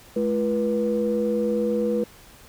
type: tone cluster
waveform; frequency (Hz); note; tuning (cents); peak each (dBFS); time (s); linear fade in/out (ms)
sine; 213.5 / 339.8 / 485.5; G#3 / F4 / B4; +48 / -47 / -30; -24 / -29 / -22; 0.16-2.04; 5
effects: tanh soft clip ceiling -13 dBFS + pink hiss -49 dBFS RMS until 2.48 s

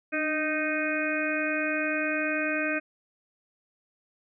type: harmonic tone with a mistuned harmonic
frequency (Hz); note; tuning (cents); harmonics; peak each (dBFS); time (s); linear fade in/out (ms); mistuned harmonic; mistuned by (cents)
309.8; D#4; -7; 1 / 2 / 4 / 5 / 6 / 7 / 8; -31 / -32 / -39 / -31 / -38 / -38 / -32; 0.12-2.8; 20; 1; -45
effects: none

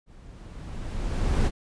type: noise with level ramp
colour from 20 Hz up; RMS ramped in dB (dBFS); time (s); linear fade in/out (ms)
brown; -49 to -20; 0.06-1.51; 50
effects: resampled to 22050 Hz

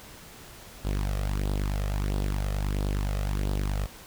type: tone with flanger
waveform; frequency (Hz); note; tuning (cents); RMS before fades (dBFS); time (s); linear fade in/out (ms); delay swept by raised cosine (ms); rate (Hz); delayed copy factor
sawtooth; 49.55; G1; +19; -28; 0.84-3.87; 20; 0.22 to 1.62; 1.5; +0.7
effects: pink hiss -47 dBFS RMS until 4.06 s

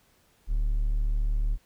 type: tone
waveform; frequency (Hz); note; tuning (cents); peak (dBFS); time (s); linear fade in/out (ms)
triangle; 37.05; D1; +16; -20; 0.47-1.58; 50
effects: tanh soft clip ceiling -16 dBFS + pink hiss -64 dBFS RMS until 1.65 s

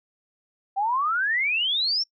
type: exponential sweep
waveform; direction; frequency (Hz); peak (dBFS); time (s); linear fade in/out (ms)
sine; up; 762 to 5588; -21; 0.76-2.04; 20
effects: noise-tail reverb RT60 0.1 s tail -24 dB re dry

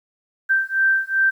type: beating tone pair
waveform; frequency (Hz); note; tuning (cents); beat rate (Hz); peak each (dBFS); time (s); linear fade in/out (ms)
sine; 1564 / 1566.6; G6 / G6; -4 / -2; 2.6; -19; 0.49-1.31; 20
effects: 9-bit

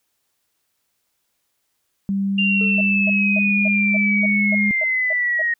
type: tone with pitch glide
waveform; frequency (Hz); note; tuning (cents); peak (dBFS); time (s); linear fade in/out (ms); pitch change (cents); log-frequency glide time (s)
sine; 196.6 to 204.8; G3 to G#3; +5 to -24; -18; 2.09-4.71; 0; +71; 2.25-4.14
type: linear sweep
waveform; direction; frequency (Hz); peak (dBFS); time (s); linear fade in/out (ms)
sine; down; 2794 to 1864.7; -17; 2.38-5.54; 5
type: tone with exponential decay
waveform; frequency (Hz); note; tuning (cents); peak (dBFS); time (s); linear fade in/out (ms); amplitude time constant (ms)
triangle; 440; A4; 0; -26; 2.61-3.07; 0; 99
type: tone bursts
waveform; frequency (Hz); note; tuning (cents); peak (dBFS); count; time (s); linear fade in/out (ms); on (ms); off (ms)
sine; 632; D#5; +27; -25; 10; 2.78-5.42; 5; 30; 260
effects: white hiss -71 dBFS RMS until 5.59 s

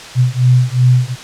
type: beating tone pair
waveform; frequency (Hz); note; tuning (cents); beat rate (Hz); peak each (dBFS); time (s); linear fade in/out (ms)
sine; 124.3 / 127; B2 / B2; +12 / +49; 2.7; -11; 0.15-1.16; 50
effects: white hiss -31 dBFS RMS until 1.23 s + low-pass 6000 Hz 12 dB/octave

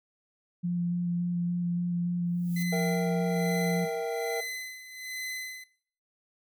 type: tone with vibrato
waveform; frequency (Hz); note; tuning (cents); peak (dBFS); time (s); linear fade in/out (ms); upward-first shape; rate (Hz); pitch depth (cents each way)
sine; 174.61; F3; 0; -26; 0.63-3.86; 20; square; 3.5; 9
type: noise with exponential growth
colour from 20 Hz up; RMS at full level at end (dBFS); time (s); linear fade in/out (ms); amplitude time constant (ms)
violet; -39; 2.26-2.63; 2; 79
type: tone with tremolo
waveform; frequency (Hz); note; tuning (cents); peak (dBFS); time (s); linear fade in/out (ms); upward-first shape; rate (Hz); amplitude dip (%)
sawtooth; 2029; B6; +46; -30; 2.56-5.64; 5; sine; 1.2; 75
type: chord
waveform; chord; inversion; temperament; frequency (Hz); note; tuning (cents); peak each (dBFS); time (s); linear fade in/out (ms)
triangle; E diminished; second; equal; 466.2 / 659.3 / 784; Bb4 / E5 / G5; 0 / 0 / 0; -29 / -31 / -35; 2.72-4.41; 10
effects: noise-tail reverb RT60 0.5 s tail -17 dB re dry

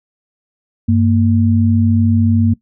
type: tone pair together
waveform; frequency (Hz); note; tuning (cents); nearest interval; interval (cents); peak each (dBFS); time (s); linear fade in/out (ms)
sine; 97 / 230.7; G2 / A#3; -18 / -18; octave + minor third; 1500; -12; 0.88-2.54; 10
effects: noise-tail reverb RT60 0.1 s tail -18 dB re dry

